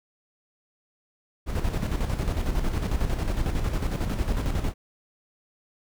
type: noise with tremolo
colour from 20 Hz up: brown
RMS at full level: -24 dBFS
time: 1.46-4.74 s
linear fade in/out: 50 ms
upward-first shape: square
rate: 11 Hz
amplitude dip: 50%
effects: none